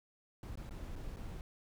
brown noise with dropouts, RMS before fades -44 dBFS, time 0.43-1.41 s, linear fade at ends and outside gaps 1 ms, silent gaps 0.555-0.573 / 0.694-0.709 / 0.956-0.961 / 1.162-1.169 s, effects none

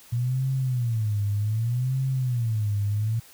sine tone with vibrato, 116.54 Hz, A#2, in tune, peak -22 dBFS, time 0.12-3.2 s, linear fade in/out 10 ms, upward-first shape sine, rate 0.65 Hz, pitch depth 230 cents each way, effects white hiss -51 dBFS RMS until 3.33 s

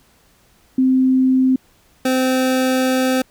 sine / 25% pulse tone pair in turn, 260 / 258.7 Hz, C4 / C4, -11 / -19 cents, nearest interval unison, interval 8 cents, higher first, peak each -11 dBFS, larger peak neither, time 0.78-1.56 / 2.05-3.22 s, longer second, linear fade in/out 5 ms, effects pink hiss -55 dBFS RMS until 3.3 s

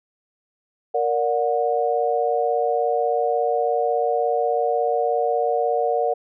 sine chord, Bb augmented, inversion none, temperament just, 466.2 / 582.7 / 728.4 Hz, Bb4 / D5 / F#5, 0 / -14 / -27 cents, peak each -22 / -24 / -22 dBFS, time 0.94-6.14 s, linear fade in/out 10 ms, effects none

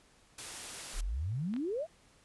white noise, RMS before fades -43 dBFS, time 0.38-1.01 s, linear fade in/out 5 ms
sine exponential sweep, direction up, 30.14 to 698.5 Hz, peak -32 dBFS, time 0.93-1.87 s, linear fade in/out 50 ms
clicks, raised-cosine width 0.3 ms, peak -32 dBFS, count 2, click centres 1.539 / 1.564 s
effects pink hiss -64 dBFS RMS until 2.24 s + resampled to 24000 Hz

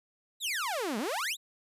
sawtooth exponential two-way sweep, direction down then up, 4049 to 198.5 to 4049 Hz, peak -27 dBFS, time 0.4-1.37 s, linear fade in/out 50 ms, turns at 0.98 s, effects resampled to 32000 Hz

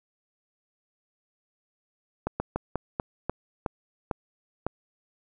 slowing click train, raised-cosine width 1 ms, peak -13 dBFS, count 9, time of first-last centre 2.27-4.666 s, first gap 130 ms, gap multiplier 1.23, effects none

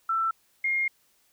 sine tone pair in turn, 1334 / 2132 Hz, E6 / C7, +20 / +32 cents, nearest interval minor sixth, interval 812 cents, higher second, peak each -23 dBFS, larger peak neither, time 0.09-0.31 / 0.64-0.88 s, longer second, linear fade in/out 5 ms, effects white hiss -66 dBFS RMS until 1.32 s

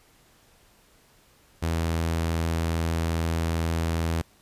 sawtooth tone, 82.41 Hz, E2, in tune, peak -20 dBFS, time 1.62-4.22 s, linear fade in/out 10 ms, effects pink hiss -59 dBFS RMS until 4.41 s + resampled to 32000 Hz

